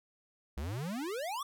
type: exponential sweep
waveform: square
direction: up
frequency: 63.1 to 1193 Hz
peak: -36 dBFS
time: 0.57-1.43 s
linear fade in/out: 5 ms
effects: none